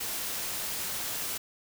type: noise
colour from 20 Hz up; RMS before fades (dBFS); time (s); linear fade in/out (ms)
white; -34; 0-1.38; 10
effects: none